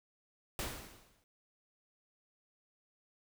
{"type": "noise with exponential decay", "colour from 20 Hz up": "pink", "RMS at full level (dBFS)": -36, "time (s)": [0.59, 1.24], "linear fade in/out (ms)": 1, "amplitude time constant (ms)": 140, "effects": []}